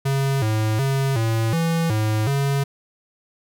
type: tone with pitch steps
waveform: square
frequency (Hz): 136.8 / 108.8 / 136 / 112.8 / 165.7 / 108.2 / 139.1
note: C#3 / A2 / C#3 / A2 / E3 / A2 / C#3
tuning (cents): -23 / -19 / -33 / +44 / +9 / -29 / +6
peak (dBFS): -19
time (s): 0.05-2.64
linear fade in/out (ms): 10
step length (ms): 370
effects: none